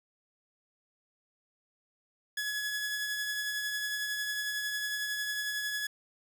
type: tone with tremolo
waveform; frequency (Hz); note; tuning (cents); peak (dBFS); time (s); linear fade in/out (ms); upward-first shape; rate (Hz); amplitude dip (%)
sawtooth; 1692; G#6; +32; -27; 2.37-5.87; 5; triangle; 11; 35
effects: 9-bit